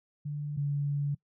sine tone pair in turn, 146.83 / 143.39 Hz, D3 / D3, 0 / -41 cents, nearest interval unison, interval 41 cents, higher first, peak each -32 / -27 dBFS, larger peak second, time 0.25-0.57 / 0.57-1.15 s, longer second, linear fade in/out 10 ms, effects noise-tail reverb RT60 0.1 s tail -23 dB re dry

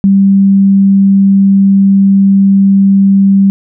sine tone, 196 Hz, G3, in tune, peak -3 dBFS, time 0.04-3.5 s, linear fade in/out 0 ms, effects none

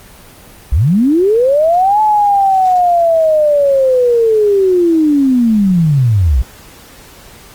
sine linear two-way sweep, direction up then down, 51.91 to 864 to 55.1 Hz, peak -7 dBFS, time 0.72-6.42 s, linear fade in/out 5 ms, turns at 2.01 s, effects pink hiss -38 dBFS RMS until 7.54 s + Opus 24 kbps

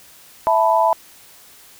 sine chord, E suspended fourth, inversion none, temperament equal, 659.3 / 880 / 987.8 Hz, E5 / A5 / B5, 0 / 0 / 0 cents, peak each -17 dBFS, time 0.47-0.93 s, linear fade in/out 0 ms, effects white hiss -46 dBFS RMS until 1.79 s

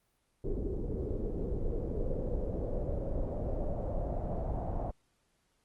brown noise with low-pass filter sweep, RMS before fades -34 dBFS, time 0.44-4.91 s, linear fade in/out 5 ms, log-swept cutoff 390 to 720 Hz, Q 4.4, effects pink hiss -75 dBFS RMS until 5.64 s + Opus 32 kbps

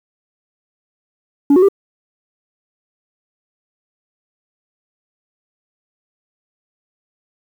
sine tone with pitch steps, 283.5 / 366.4 / 395.5 Hz, C#4 / F#4 / G4, +39 / -17 / +15 cents, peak -4 dBFS, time 1.5-1.686 s, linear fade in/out 5 ms, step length 62 ms, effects tanh soft clip ceiling -6 dBFS + 7-bit

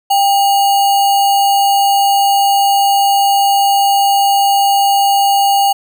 sine tone with sample-and-hold, 795 Hz, G5, 24 cents sharp, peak -8 dBFS, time 0.1-5.73 s, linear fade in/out 10 ms, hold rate 3675 Hz, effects none

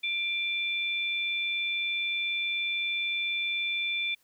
sine tone pair together, 2370 / 3513 Hz, D7 / A7, +15 / -3 cents, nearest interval perfect fifth, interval 682 cents, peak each -29 / -32 dBFS, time 0.03-4.15 s, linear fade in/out 10 ms, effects white hiss -68 dBFS RMS until 4.23 s

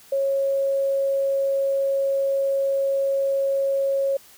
sine tone, 548 Hz, C#5, 20 cents flat, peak -19 dBFS, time 0.12-4.17 s, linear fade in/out 5 ms, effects white hiss -50 dBFS RMS until 4.37 s

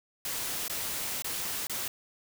white noise with dropouts, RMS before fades -34 dBFS, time 0.25-1.88 s, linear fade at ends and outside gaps 2 ms, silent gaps 0.681-0.697 / 1.222-1.244 / 1.67-1.696 s, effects none

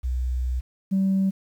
sine tone pair in turn, 62.6 / 192.42 Hz, B1 / G3, +24 / -32 cents, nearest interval octave + perfect fifth, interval 1944 cents, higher second, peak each -22 / -17 dBFS, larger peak second, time 0.03-0.61 / 0.91-1.31 s, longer first, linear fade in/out 20 ms, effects tanh soft clip ceiling -16 dBFS + 9-bit

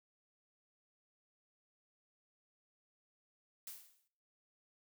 blue noise with exponential decay, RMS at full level -45 dBFS, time 3.67-4.08 s, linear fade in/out 2 ms, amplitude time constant 89 ms, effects noise-tail reverb RT60 0.7 s tail -23 dB re dry

